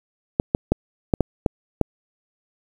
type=clicks; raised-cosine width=2 ms; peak=-3 dBFS; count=7; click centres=0.399 / 0.549 / 0.72 / 1.138 / 1.207 / 1.462 / 1.813 s; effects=7-bit